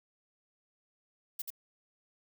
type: noise with echo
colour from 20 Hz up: violet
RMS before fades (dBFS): -37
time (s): 1.39-1.42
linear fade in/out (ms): 5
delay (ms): 84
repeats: 1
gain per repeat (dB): -3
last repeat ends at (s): 1.504
effects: none